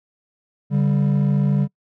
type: tone pair together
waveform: triangle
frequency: 142.3 / 196 Hz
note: C#3 / G3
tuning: +46 / 0 cents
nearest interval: tritone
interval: 554 cents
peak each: -14 / -17 dBFS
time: 0.7-1.68 s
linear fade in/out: 50 ms
effects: noise-tail reverb RT60 0.1 s tail -26 dB re dry + tanh soft clip ceiling -8 dBFS